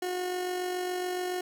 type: tone with amplitude modulation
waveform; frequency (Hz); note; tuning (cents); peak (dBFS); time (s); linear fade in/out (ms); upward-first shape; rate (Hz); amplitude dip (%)
30% pulse; 362.4; F#4; -36; -26; 0.02-1.41; 5; sine; 47.1; 35
effects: none